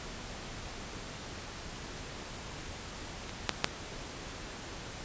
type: clicks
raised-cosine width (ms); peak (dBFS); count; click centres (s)
0.2; -23 / -8 / -6; 3; 3.294 / 3.493 / 3.644
effects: pink hiss -43 dBFS RMS until 5.04 s + resampled to 16000 Hz